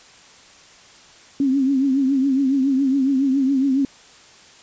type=tone with vibrato; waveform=sine; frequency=270 Hz; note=C#4; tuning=45 cents flat; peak=-15 dBFS; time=1.4-3.85 s; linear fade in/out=2 ms; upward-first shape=triangle; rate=7.2 Hz; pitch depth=94 cents each way; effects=white hiss -47 dBFS RMS until 4.62 s + resampled to 16000 Hz